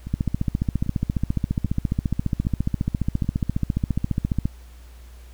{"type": "two click trains", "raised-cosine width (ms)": 5, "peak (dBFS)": [-19, -9], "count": [5, 64], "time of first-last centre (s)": [[0.07, 3.245], [0.14, 4.455]], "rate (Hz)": [1.26, 14.6], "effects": ["added 60 Hz sine -41 dBFS peak until 5.33 s", "pink hiss -54 dBFS RMS until 5.33 s"]}